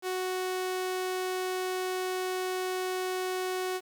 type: tone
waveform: sawtooth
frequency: 370 Hz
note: F#4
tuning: in tune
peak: -26 dBFS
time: 0.02-3.81 s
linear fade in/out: 50 ms
effects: 9-bit